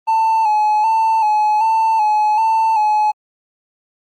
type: tone with vibrato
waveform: triangle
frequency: 870 Hz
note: A5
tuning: 20 cents flat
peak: -9 dBFS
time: 0.07-3.12 s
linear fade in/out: 20 ms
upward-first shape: square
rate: 1.3 Hz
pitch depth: 41 cents each way
effects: tanh soft clip ceiling -6 dBFS + Opus 32 kbps